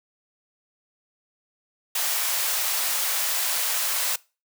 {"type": "high-pass noise", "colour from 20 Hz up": "white", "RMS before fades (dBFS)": -25, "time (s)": [1.95, 4.16], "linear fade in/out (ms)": 5, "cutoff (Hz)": 580, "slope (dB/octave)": 24, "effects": ["noise-tail reverb RT60 0.3 s tail -22 dB re dry"]}